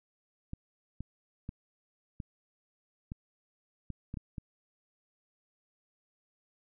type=clicks; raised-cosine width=5 ms; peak=-26 dBFS; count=9; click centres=0.534 / 1.006 / 1.491 / 2.202 / 3.119 / 3.903 / 4.141 / 4.172 / 4.382 s; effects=none